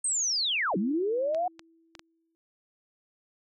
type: linear two-way sweep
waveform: sine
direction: down then up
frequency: 8630 to 174.61 to 740 Hz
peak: -25 dBFS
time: 0.04-1.48 s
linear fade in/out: 5 ms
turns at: 0.77 s
type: tone with exponential decay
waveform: sine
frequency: 328.4 Hz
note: E4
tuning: 6 cents flat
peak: -35 dBFS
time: 0.74-2.35 s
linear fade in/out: 0 ms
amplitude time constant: 350 ms
type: clicks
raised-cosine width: 0.2 ms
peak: -26 dBFS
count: 4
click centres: 1.347 / 1.594 / 1.952 / 1.994 s
effects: none